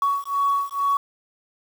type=beating tone pair; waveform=sine; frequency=1120 / 1122.2 Hz; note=C#6 / C#6; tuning=+18 / +21 cents; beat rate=2.2 Hz; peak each=-22 / -22 dBFS; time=0.02-0.97 s; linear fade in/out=2 ms; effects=tanh soft clip ceiling -13 dBFS + 7-bit